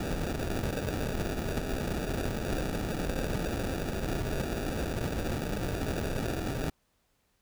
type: noise with sample-and-hold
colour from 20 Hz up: pink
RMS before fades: -32 dBFS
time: 0-6.7 s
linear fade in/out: 5 ms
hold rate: 1050 Hz
effects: pink hiss -73 dBFS RMS until 7.41 s